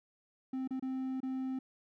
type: tone with dropouts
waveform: triangle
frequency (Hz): 261.6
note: C4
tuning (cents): 0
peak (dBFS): -32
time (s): 0.53-1.59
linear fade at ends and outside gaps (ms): 5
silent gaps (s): 0.676-0.707 / 0.797-0.824 / 1.204-1.23
effects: none